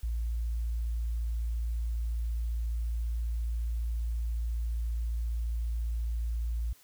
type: tone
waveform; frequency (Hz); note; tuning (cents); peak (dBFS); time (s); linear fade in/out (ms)
sine; 57.3; A#1; -29; -28; 0.03-6.73; 5
effects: tanh soft clip ceiling -24 dBFS + white hiss -60 dBFS RMS until 6.83 s